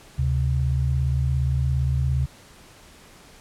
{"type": "tone pair together", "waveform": "sine", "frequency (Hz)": [73.5, 130.81], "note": ["D2", "C3"], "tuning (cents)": [2, 0], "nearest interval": "minor seventh", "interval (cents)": 998, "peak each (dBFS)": -22, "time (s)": [0.18, 2.26], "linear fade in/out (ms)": 10, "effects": ["pink hiss -49 dBFS RMS until 3.4 s", "low-pass 11000 Hz 12 dB/octave"]}